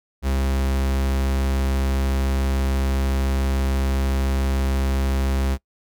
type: tone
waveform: 45% pulse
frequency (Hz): 67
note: C2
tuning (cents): +42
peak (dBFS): -19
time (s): 0.22-5.58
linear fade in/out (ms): 50
effects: noise-tail reverb RT60 0.1 s tail -23 dB re dry